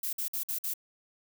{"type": "noise bursts", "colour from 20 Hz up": "violet", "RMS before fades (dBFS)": -33, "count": 5, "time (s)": [0.03, 0.738], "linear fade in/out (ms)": 5, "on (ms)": 100, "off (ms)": 52, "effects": []}